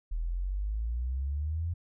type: exponential sweep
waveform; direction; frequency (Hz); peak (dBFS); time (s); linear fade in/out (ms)
sine; up; 38.89 to 87.31; -29; 0.11-1.74; 10
effects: none